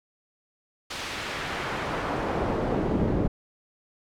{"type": "noise with band-pass filter sweep", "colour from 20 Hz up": "brown", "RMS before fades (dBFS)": -28, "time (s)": [0.9, 3.28], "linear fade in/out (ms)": 10, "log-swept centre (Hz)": [4100, 260], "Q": 0.74, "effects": []}